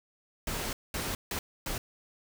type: noise bursts at uneven times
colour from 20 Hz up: pink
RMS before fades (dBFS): -34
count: 4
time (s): 0.47-0.73 / 0.94-1.15 / 1.31-1.39 / 1.66-1.78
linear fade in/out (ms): 2
effects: none